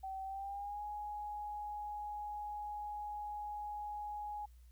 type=tone with pitch glide; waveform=sine; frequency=769 to 833.8 Hz; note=G5 to G#5; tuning=-33 to +7 cents; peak=-40 dBFS; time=0.03-4.46 s; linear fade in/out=10 ms; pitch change=+140 cents; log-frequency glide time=0.24-0.83 s; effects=added 60 Hz sine -56 dBFS peak until 4.71 s + white hiss -75 dBFS RMS until 4.71 s